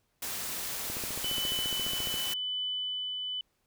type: noise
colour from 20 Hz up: white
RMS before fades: -36 dBFS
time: 0.22-2.34 s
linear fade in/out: 5 ms
type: click train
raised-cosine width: 2 ms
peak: -27 dBFS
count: 19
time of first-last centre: 0.9-2.141 s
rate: 14.5 Hz
type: tone with tremolo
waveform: sine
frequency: 3000 Hz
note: F#7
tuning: 23 cents sharp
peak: -30 dBFS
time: 1.24-3.41 s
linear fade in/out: 2 ms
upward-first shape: triangle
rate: 0.9 Hz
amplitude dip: 30%
effects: pink hiss -75 dBFS RMS until 3.66 s